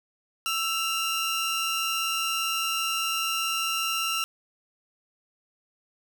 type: tone pair together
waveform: sawtooth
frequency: 1328.5 / 2815 Hz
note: E6 / F7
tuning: +13 / +13 cents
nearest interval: octave + minor second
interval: 1300 cents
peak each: -25 dBFS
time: 0.46-4.24 s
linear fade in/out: 0 ms
effects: none